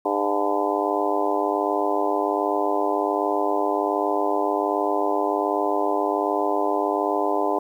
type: harmonic tone with a mistuned harmonic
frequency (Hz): 101.3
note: G#2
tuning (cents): -43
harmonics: 3 / 4 / 5 / 6 / 7 / 8 / 9 / 10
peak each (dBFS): -28 / -26 / -31 / -28 / -27 / -33 / -28 / -29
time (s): 0.05-7.59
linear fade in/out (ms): 5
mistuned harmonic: 9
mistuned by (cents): -66
effects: 9-bit